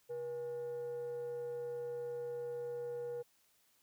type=tone with frequency modulation; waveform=sine; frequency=480.3 Hz; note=B4; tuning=48 cents flat; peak=-37 dBFS; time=0.09-3.23 s; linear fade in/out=20 ms; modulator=348 Hz; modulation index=0.23; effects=tanh soft clip ceiling -36 dBFS + white hiss -72 dBFS RMS until 3.82 s